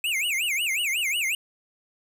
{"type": "tone with vibrato", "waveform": "square", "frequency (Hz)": 2475, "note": "D#7", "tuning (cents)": -10, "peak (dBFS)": -24, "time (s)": [0.04, 1.35], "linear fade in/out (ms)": 2, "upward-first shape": "sine", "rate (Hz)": 5.5, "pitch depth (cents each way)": 300, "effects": []}